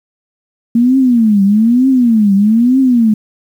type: tone with vibrato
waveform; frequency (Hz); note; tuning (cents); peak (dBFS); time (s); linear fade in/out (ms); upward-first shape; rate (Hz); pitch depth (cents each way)
sine; 228.4; A#3; -35; -6; 0.75-3.14; 5; triangle; 1.1; 290
effects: 7-bit